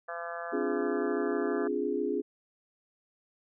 harmonic tone, 170 Hz, F3, 46 cents flat, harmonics 3 / 4 / 5 / 6 / 7 / 8 / 9 / 10, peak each -43 / -39 / -49 / -48 / -42 / -46 / -45 / -44 dBFS, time 0.08-1.68 s, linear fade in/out 10 ms
sine chord, D half-diminished seventh, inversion third, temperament equal, 261.6 / 293.7 / 349.2 / 415.3 Hz, C4 / D4 / F4 / Ab4, 0 / 0 / 0 / 0 cents, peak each -35 / -35 / -34 / -31 dBFS, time 0.52-2.22 s, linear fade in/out 20 ms
effects none

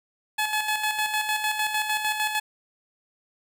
15% pulse tone with tremolo, 855 Hz, A5, 50 cents flat, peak -16 dBFS, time 0.38-2.4 s, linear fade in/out 10 ms, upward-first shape square, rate 6.6 Hz, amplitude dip 50%, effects none

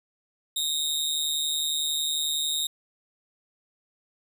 sawtooth tone with amplitude modulation, 3729 Hz, A#7, in tune, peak -19 dBFS, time 0.56-2.67 s, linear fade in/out 5 ms, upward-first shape sine, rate 151 Hz, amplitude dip 70%, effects none

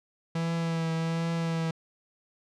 45% pulse tone with vibrato, 164.81 Hz, E3, in tune, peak -27 dBFS, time 0.35-1.71 s, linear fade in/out 5 ms, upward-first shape triangle, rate 1.3 Hz, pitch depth 24 cents each way, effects low-pass 6000 Hz 12 dB/octave

